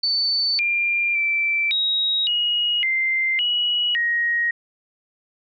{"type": "tone with pitch steps", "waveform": "sine", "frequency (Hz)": [4514, 2391, 2335, 3800, 2891, 2087, 2919, 1883], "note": ["C#8", "D7", "D7", "A#7", "F#7", "C7", "F#7", "A#6"], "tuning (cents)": [31, 30, -11, 33, -41, -5, -24, 17], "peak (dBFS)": -18, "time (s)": [0.03, 4.51], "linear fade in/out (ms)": 5, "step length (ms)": 560, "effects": []}